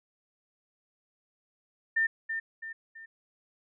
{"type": "tone with echo", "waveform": "sine", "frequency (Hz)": 1802, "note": "A6", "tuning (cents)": 41, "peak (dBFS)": -23, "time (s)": [1.96, 2.07], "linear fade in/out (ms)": 10, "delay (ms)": 330, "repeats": 3, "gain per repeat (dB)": -7, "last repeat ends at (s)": 3.06, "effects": []}